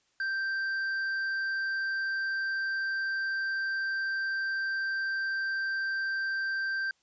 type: tone with hard clipping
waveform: sine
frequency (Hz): 1568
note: G6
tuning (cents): 0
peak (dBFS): -30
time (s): 0.2-6.91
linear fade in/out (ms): 2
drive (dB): 4
effects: white hiss -71 dBFS RMS until 7.02 s + resampled to 16000 Hz